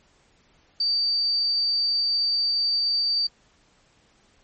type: tone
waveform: sine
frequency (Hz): 4627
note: D8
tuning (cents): -27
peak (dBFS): -20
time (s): 0.8-3.27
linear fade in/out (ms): 5
effects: pink hiss -61 dBFS RMS until 4.43 s + MP3 32 kbps